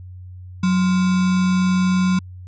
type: tone with sample-and-hold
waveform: sine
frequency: 184.3 Hz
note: F#3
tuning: 7 cents flat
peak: -14 dBFS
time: 0.63-2.19 s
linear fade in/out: 5 ms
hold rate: 1225 Hz
effects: added 91 Hz sine -34 dBFS peak until 2.47 s + resampled to 16000 Hz